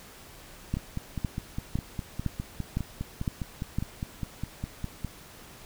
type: two click trains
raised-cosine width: 5 ms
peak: -15 / -19 dBFS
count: 7 / 22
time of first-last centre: 0.74-3.786 / 0.77-5.047 s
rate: 1.97 / 4.91 Hz
effects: pink hiss -49 dBFS RMS until 5.65 s